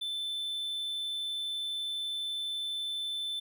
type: tone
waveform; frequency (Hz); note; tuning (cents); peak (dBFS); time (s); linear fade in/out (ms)
triangle; 3528; A7; +4; -31; 0.01-3.4; 10
effects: none